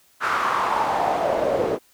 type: noise with band-pass filter sweep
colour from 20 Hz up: pink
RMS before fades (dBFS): -22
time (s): 0.2-1.79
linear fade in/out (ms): 50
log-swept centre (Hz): 1400 to 450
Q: 3.9
effects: white hiss -58 dBFS RMS until 1.93 s